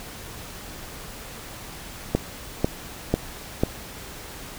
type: click train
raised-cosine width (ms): 2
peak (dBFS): -5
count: 4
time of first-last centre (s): 2.15-3.635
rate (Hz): 2.02
effects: pink hiss -39 dBFS RMS until 4.58 s